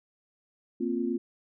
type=chord; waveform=sine; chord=Bb suspended second; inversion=none; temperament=equal; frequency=233.1 / 261.6 / 349.2 Hz; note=Bb3 / C4 / F4; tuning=0 / 0 / 0 cents; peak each=-31 dBFS; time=0.8-1.18 s; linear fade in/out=10 ms; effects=none